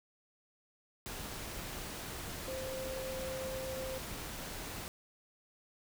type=tone in noise; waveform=sine; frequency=524 Hz; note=C5; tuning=2 cents sharp; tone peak=-39 dBFS; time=2.48-3.98 s; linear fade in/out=0 ms; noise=pink; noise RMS=-43 dBFS; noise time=1.06-4.88 s; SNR=+1 dB; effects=none